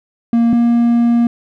triangle tone pair in turn, 233.1 / 235.9 Hz, A#3 / A#3, 0 / +21 cents, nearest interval unison, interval 21 cents, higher second, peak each -7 dBFS, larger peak neither, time 0.33-0.53 / 0.53-1.27 s, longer second, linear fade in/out 2 ms, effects none

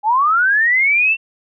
sine linear sweep, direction up, 812 to 2720 Hz, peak -11 dBFS, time 0.03-1.17 s, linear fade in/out 50 ms, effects none

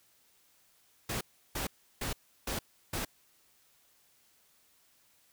pink noise bursts, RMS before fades -35 dBFS, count 5, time 1.09-3.05 s, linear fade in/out 5 ms, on 120 ms, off 340 ms, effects white hiss -67 dBFS RMS until 5.32 s

